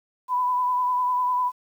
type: tone with vibrato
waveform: sine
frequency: 996 Hz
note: B5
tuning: 14 cents sharp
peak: -20 dBFS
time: 0.28-1.52 s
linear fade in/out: 50 ms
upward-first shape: sine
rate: 10 Hz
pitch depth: 25 cents each way
effects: 9-bit